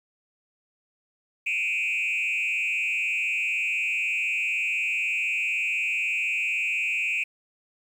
sine tone with frequency modulation, 2489 Hz, D#7, in tune, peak -22 dBFS, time 1.46-7.24 s, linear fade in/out 10 ms, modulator 174 Hz, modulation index 1.1, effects tanh soft clip ceiling -21 dBFS + 9-bit

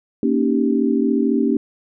sine chord, Eb dominant seventh, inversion second, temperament equal, 233.1 / 277.2 / 311.1 / 392 Hz, Bb3 / Db4 / Eb4 / G4, 0 / 0 / 0 / 0 cents, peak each -19 / -19 / -23 / -22 dBFS, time 0.23-1.57 s, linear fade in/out 2 ms, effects none

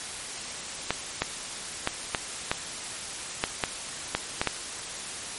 clicks, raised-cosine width 0.3 ms, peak -7 dBFS, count 10, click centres 0.906 / 1.22 / 1.874 / 2.148 / 2.515 / 3.439 / 3.638 / 4.15 / 4.415 / 4.473 s, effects white hiss -36 dBFS RMS until 5.38 s + MP3 48 kbps

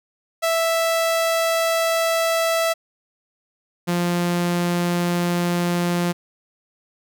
sawtooth tone pair in turn, 659.3 / 174.63 Hz, E5 / F3, 0 / 0 cents, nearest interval octave + major seventh, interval 2300 cents, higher first, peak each -14 / -15 dBFS, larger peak first, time 0.42-2.74 / 3.87-6.13 s, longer first, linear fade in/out 20 ms, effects none

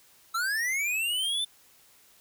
square linear sweep, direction up, 1301 to 3576 Hz, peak -27 dBFS, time 0.34-1.45 s, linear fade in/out 10 ms, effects white hiss -59 dBFS RMS until 2.2 s

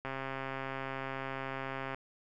click train, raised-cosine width 0.5 ms, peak -23 dBFS, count 255, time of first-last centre 0.05-1.946 s, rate 134 Hz, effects none

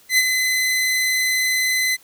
sawtooth tone with ADSR envelope, 2029 Hz, B6, 46 cents sharp, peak -8 dBFS, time 0.09-1.97 s, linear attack 91 ms, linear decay 37 ms, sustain -6 dB, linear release 31 ms, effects white hiss -52 dBFS RMS until 2.03 s

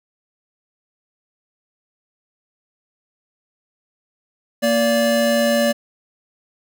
square tone pair together, 233.5 / 578.9 Hz, A#3 / D5, +3 / -25 cents, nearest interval octave + major third, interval 1572 cents, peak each -20 / -17 dBFS, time 4.62-5.73 s, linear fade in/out 20 ms, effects none

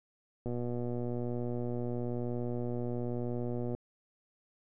click train, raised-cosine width 2 ms, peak -24 dBFS, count 399, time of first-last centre 0.46-3.749 s, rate 121 Hz, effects none

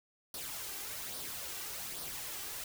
white noise with flanger, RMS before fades -42 dBFS, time 0.34-2.64 s, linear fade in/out 2 ms, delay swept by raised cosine 0.2 to 2.6 ms, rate 1.2 Hz, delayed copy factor +0.5, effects none

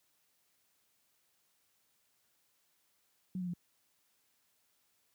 sine tone with pitch steps, 185 / 179.73 / 174.62 Hz, F#3 / F3 / F3, 0 / +50 / 0 cents, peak -35 dBFS, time 3.35-3.536 s, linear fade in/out 2 ms, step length 62 ms, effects white hiss -75 dBFS RMS until 5.14 s + high-pass 60 Hz 12 dB/octave

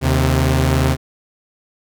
sawtooth tone pair together, 77.2 / 131.43 Hz, D#2 / C3, -13 / +8 cents, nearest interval major sixth, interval 921 cents, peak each -12 dBFS, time 0.01-0.97 s, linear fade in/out 50 ms, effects none

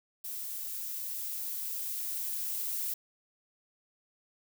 violet noise with level ramp, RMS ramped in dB -39 to -34 dBFS, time 0.24-2.94 s, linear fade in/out 5 ms, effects none

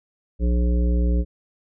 harmonic tone, 59.7 Hz, A#1, 42 cents sharp, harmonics 1 / 3 / 5 / 7 / 9, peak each -17 / -27 / -31 / -34 / -36 dBFS, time 0.39-1.25 s, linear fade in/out 50 ms, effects none

